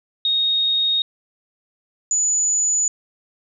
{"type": "tone pair in turn", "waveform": "sine", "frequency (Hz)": [3729, 6934], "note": ["A#7", "A8"], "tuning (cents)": [0, -26], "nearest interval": "major seventh", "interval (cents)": 1074, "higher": "second", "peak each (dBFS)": -16, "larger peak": "neither", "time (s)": [[0.25, 1.02], [2.11, 2.88]], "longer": "neither", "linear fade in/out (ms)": 2, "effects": []}